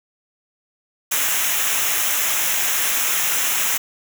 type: noise with comb filter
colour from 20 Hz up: white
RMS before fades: -20 dBFS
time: 1.11-3.78 s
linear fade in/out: 10 ms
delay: 0.22 ms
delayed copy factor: -0.7
effects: none